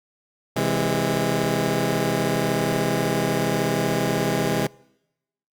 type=chord; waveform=15% pulse; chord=C augmented; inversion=none; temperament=just; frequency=130.81 / 163.52 / 204.4 Hz; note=C3 / E3 / G#3; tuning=0 / -14 / -27 cents; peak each=-19 dBFS; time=0.56-4.67 s; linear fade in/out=5 ms; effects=noise-tail reverb RT60 0.9 s tail -25 dB re dry + Opus 48 kbps